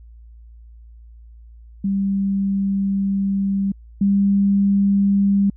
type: tone pair in turn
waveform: sine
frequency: 196.5 / 198.9 Hz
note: G3 / G3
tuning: +4 / +25 cents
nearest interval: unison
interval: 21 cents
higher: second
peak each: -17 / -13 dBFS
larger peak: second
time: 1.84-3.72 / 4.01-5.5 s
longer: first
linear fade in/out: 5 ms
effects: added 57 Hz sine -40 dBFS peak until 5.56 s